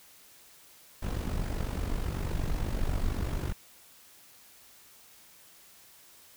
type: noise with amplitude modulation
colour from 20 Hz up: brown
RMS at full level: -28 dBFS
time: 1.02-3.53 s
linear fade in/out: 10 ms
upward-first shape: sine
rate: 48.1 Hz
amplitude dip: 65%
effects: white hiss -56 dBFS RMS until 6.36 s